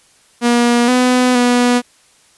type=tone with pitch steps; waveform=sawtooth; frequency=239 / 251 / 244.5 Hz; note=A#3 / B3 / B3; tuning=+43 / +28 / -17 cents; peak=-6 dBFS; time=0.41-1.82 s; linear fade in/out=50 ms; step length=470 ms; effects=white hiss -51 dBFS RMS until 2.37 s + resampled to 24000 Hz